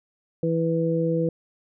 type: harmonic tone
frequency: 164.7 Hz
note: E3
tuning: 1 cent flat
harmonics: 1 / 2 / 3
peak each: -24 / -27 / -24 dBFS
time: 0.43-1.29 s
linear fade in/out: 2 ms
effects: none